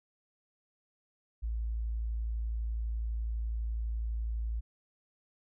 sine tone, 56 Hz, A1, 31 cents sharp, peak -31 dBFS, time 1.42-4.61 s, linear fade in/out 20 ms, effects none

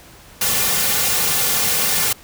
white noise with comb filter, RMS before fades -18 dBFS, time 0.41-2.13 s, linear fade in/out 5 ms, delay 3.1 ms, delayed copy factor -0.7, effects pink hiss -44 dBFS RMS until 2.23 s

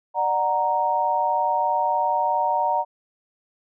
sine chord, D augmented, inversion none, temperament equal with one note detuned, 595.5 / 740 / 932.3 Hz, D5 / F#5 / A#5, +24 / 0 / 0 cents, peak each -27 / -24 / -21 dBFS, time 0.14-2.85 s, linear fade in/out 50 ms, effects none

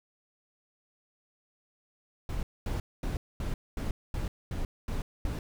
brown noise bursts, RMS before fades -32 dBFS, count 9, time 2.29-5.39 s, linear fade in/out 2 ms, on 140 ms, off 230 ms, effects none

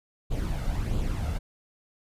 brown noise with flanger, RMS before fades -28 dBFS, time 0.3-1.39 s, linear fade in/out 20 ms, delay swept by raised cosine 0.26 to 1.46 ms, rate 1.5 Hz, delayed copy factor +0.55, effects resampled to 32000 Hz

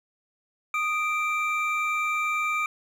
triangle tone pair together, 1240.4 / 2349 Hz, D#6 / D7, -6 / 0 cents, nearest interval major seventh, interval 1106 cents, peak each -25 dBFS, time 0.74-2.66 s, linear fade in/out 2 ms, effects none

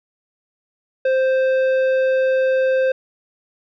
sine tone with tanh clipping, 523.3 Hz, C5, in tune, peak -16 dBFS, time 1.05-2.92 s, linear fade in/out 5 ms, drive 10 dB, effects none

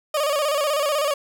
30% pulse tone with vibrato, 587.3 Hz, D5, in tune, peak -17 dBFS, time 0.14-1.14 s, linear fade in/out 5 ms, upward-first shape square, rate 16 Hz, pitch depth 75 cents each way, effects none

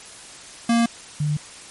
square / sine tone pair in turn, 233.1 / 149.23 Hz, A#3 / D3, 0 / +28 cents, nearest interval minor sixth, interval 772 cents, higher first, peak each -16 / -19 dBFS, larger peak first, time 0.69-0.86 / 1.2-1.37 s, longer neither, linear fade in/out 5 ms, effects white hiss -41 dBFS RMS until 1.7 s + MP3 48 kbps

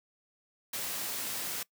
white noise, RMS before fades -36 dBFS, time 0.73-1.63 s, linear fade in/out 5 ms, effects noise-tail reverb RT60 0.1 s tail -22 dB re dry + high-pass 100 Hz 12 dB/octave

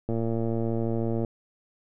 click train, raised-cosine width 2 ms, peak -16 dBFS, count 133, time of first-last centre 0.09-1.248 s, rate 114 Hz, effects none

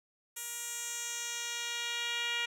10% pulse tone with band-pass filter sweep, 473.9 Hz, A#4, 28 cents sharp, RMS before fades -37 dBFS, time 0.36-2.46 s, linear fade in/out 10 ms, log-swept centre 10000 to 2900 Hz, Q 1.6, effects none

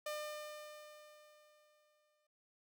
sawtooth tone with exponential decay, 602 Hz, D5, 43 cents sharp, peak -35 dBFS, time 0.06-2.27 s, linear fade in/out 5 ms, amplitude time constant 480 ms, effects none

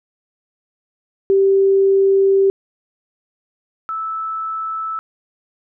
sine tone pair in turn, 390 / 1311.8 Hz, G4 / E6, -9 / -9 cents, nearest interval octave + major sixth, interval 2100 cents, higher second, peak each -10 / -21 dBFS, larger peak first, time 1.3-2.5 / 3.89-4.99 s, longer first, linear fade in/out 0 ms, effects none

